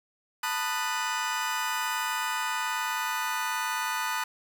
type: chord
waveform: 30% pulse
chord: B dominant seventh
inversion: third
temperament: just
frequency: 889 / 987.8 / 1234.7 / 1481.6 Hz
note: A5 / B5 / D#6 / F#6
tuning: +18 / 0 / -14 / +2 cents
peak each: -31 dBFS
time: 0.43-4.24 s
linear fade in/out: 5 ms
effects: none